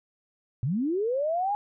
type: linear sweep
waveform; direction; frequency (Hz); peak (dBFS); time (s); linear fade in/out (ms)
sine; up; 110 to 840; -24; 0.63-1.55; 0
effects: none